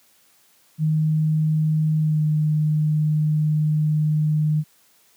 sine tone with pitch glide, 155.56 to 152.98 Hz, D#3 to D#3, 0 to -29 cents, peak -16 dBFS, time 0.78-4.64 s, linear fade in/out 50 ms, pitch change -29 cents, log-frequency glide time 1.99-2.23 s, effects white hiss -58 dBFS RMS until 5.16 s + high-pass 100 Hz 12 dB/octave

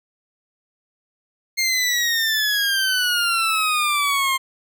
20% pulse exponential sweep, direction down, 2131 to 1055 Hz, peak -13 dBFS, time 1.57-4.38 s, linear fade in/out 20 ms, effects none

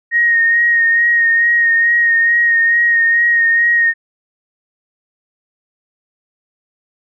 sine tone with vibrato, 1864.7 Hz, A#6, in tune, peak -9 dBFS, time 0.11-3.94 s, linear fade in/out 50 ms, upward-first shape sine, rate 2.3 Hz, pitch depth 24 cents each way, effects none

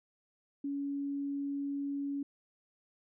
sine tone, 281.3 Hz, C#4, 26 cents sharp, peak -33 dBFS, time 0.64-2.23 s, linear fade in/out 5 ms, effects none

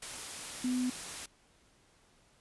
sine tone in noise, 251.6 Hz, B3, 32 cents sharp, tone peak -29 dBFS, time 0.64-0.9 s, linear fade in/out 5 ms, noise white, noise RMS -42 dBFS, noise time 0.02-1.26 s, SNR +10 dB, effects pink hiss -66 dBFS RMS until 2.4 s + resampled to 24000 Hz

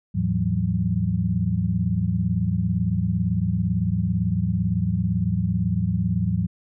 sine tone cluster, 81.1 / 108.8 / 168.6 / 186.5 Hz, E2 / A2 / E3 / F#3, -28 / -19 / +39 / +14 cents, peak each -29 / -24 / -25 / -25 dBFS, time 0.14-6.47 s, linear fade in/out 20 ms, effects none

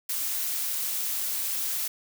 blue noise with amplitude modulation, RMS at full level -27 dBFS, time 0.09-1.88 s, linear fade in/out 5 ms, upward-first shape sine, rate 292 Hz, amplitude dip 55%, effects none

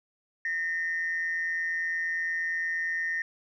sine tone pair together, 1831.4 / 2000 Hz, A#6 / B6, -31 / +21 cents, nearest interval major second, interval 152 cents, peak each -27 / -35 dBFS, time 0.45-3.22 s, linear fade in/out 2 ms, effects tanh soft clip ceiling -22 dBFS

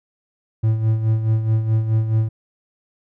triangle tone with tremolo, 110.6 Hz, A2, 9 cents sharp, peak -11 dBFS, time 0.63-2.29 s, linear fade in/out 10 ms, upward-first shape sine, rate 4.7 Hz, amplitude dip 60%, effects none

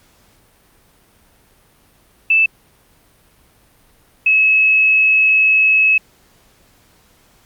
sine tone pair in turn, 2637 / 2580 Hz, E7 / E7, 0 / -38 cents, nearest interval unison, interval 38 cents, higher first, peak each -9 dBFS, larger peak neither, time 2.3-2.46 / 4.26-5.98 s, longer second, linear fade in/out 5 ms, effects pink hiss -53 dBFS RMS until 7.45 s + Opus 48 kbps

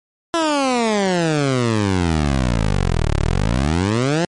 15% pulse exponential two-way sweep, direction down then up, 341.7 to 34.65 to 179.3 Hz, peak -9 dBFS, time 0.34-4.25 s, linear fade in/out 0 ms, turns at 3.17 s, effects low-pass 9000 Hz 12 dB/octave + MP3 48 kbps

